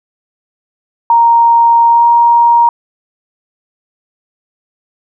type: tone with pitch glide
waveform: sine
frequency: 932.3 to 940.4 Hz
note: A#5 to A#5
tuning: 0 to +15 cents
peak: -4 dBFS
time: 1.1-2.69 s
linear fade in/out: 2 ms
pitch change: +15 cents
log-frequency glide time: 1.89-2.05 s
effects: none

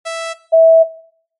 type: tone pair in turn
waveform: sawtooth / sine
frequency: 659.3 / 652.5 Hz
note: E5 / E5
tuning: 0 / -18 cents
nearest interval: unison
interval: 18 cents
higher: first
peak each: -16 / -4 dBFS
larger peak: second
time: 0.05-0.34 / 0.52-0.84 s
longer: second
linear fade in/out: 20 ms
effects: noise-tail reverb RT60 0.6 s tail -18 dB re dry + MP3 48 kbps

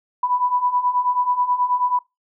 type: beating tone pair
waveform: sine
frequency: 983 / 992.3 Hz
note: B5 / B5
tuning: -8 / +8 cents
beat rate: 9.3 Hz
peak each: -23 / -19 dBFS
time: 0.23-1.99 s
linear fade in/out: 5 ms
effects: noise-tail reverb RT60 0.2 s tail -21 dB re dry

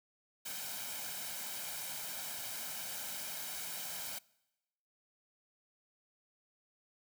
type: noise with comb filter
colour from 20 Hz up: white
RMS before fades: -42 dBFS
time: 0.45-4.19 s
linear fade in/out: 10 ms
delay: 1.3 ms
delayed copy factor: +0.6
effects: noise-tail reverb RT60 1.0 s tail -24 dB re dry + high-pass 150 Hz 12 dB/octave

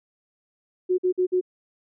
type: tone bursts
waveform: sine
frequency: 365.8 Hz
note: F#4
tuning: 20 cents flat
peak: -18 dBFS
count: 4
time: 0.89-1.412 s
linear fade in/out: 20 ms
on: 93 ms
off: 50 ms
effects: none

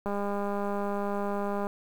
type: click train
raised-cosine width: 1 ms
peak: -19 dBFS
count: 326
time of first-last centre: 0.06-1.669 s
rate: 202 Hz
effects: 8-bit

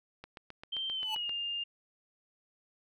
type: click train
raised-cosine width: 0.3 ms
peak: -29 dBFS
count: 9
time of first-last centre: 0.24-1.294 s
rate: 7.59 Hz
type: tone with pitch glide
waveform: sine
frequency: 3136 to 2810 Hz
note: G7 to F7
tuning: 0 to +10 cents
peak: -33 dBFS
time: 0.72-1.64 s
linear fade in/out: 10 ms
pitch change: -190 cents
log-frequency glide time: 0.91-1.3 s
type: tone with exponential growth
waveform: square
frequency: 872 Hz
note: A5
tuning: 16 cents flat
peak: -33 dBFS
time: 1-1.15 s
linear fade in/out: 5 ms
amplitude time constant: 32 ms
effects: none

